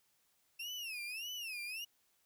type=tone with vibrato; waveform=35% pulse; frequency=2668 Hz; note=E7; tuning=20 cents sharp; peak=-39 dBFS; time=0.59-1.85 s; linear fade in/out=10 ms; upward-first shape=sine; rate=1.7 Hz; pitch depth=200 cents each way; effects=white hiss -75 dBFS RMS until 2.25 s